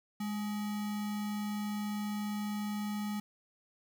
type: tone with sample-and-hold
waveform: sine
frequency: 207.7 Hz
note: G#3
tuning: in tune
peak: -33 dBFS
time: 0.2-3.2 s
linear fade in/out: 5 ms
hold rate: 1050 Hz
effects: none